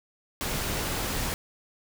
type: noise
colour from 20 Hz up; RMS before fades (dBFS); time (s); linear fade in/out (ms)
pink; -30; 0.41-1.34; 0
effects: none